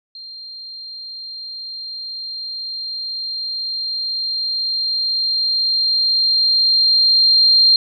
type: tone with level ramp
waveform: sine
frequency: 4186 Hz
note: C8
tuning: in tune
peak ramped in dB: -32 to -8 dBFS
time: 0.15-7.76 s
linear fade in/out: 2 ms
effects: none